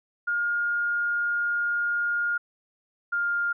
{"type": "tone pair in turn", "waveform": "sine", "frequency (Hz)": [1419, 1405.1], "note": ["F6", "F6"], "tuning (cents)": [27, 10], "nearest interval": "unison", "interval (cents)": 17, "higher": "first", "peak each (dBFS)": -23, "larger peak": "neither", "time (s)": [[0.27, 2.38], [3.12, 3.53]], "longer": "first", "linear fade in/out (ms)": 10, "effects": []}